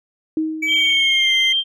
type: tone with exponential decay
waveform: sine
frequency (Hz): 315.1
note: D#4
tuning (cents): +22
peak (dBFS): -15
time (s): 0.37-1.2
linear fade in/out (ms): 2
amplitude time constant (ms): 180
type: tone with pitch glide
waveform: triangle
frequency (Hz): 2290 to 2076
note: D7 to C7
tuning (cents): -44 to -14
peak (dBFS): -16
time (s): 0.62-1.53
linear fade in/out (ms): 10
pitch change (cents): -170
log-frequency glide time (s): 0.74-1.35
type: tone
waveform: sine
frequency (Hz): 3165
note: G7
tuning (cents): +16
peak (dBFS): -15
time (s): 0.67-1.64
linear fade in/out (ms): 50
effects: none